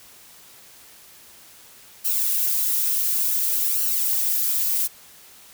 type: noise with flanger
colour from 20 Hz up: violet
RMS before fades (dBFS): -22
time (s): 2.04-4.88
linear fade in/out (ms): 20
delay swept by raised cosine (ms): 0.69 to 5.79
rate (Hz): 0.56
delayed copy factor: +0.95
effects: white hiss -48 dBFS RMS until 5.53 s